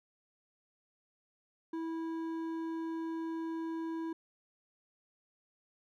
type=tone with hard clipping; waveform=sine; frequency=326.8 Hz; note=E4; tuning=15 cents flat; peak=-37 dBFS; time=1.73-4.13 s; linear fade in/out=5 ms; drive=8 dB; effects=none